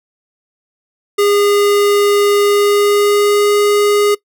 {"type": "tone with pitch glide", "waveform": "square", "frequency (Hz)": [408.1, 412.1], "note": ["G#4", "G#4"], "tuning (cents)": [-30, -13], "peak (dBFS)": -10, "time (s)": [1.18, 4.15], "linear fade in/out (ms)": 10, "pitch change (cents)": 17, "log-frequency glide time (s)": [2.42, 3.54], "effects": ["noise-tail reverb RT60 0.1 s tail -21 dB re dry"]}